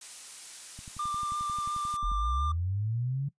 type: noise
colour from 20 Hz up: blue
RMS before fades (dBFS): -41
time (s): 0.01-1.97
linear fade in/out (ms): 5
type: click train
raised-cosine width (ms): 5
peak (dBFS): -33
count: 16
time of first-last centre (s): 0.79-2.117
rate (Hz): 11.3
type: tone with vibrato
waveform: triangle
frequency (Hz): 1190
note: D6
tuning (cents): +22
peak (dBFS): -28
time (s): 0.99-2.52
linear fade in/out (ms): 5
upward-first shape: sine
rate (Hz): 5.7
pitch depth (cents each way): 11
type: linear sweep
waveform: sine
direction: up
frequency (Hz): 39.45 to 143.4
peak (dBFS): -28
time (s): 2.03-3.29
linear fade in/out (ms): 10
effects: noise-tail reverb RT60 0.1 s tail -19 dB re dry + resampled to 22050 Hz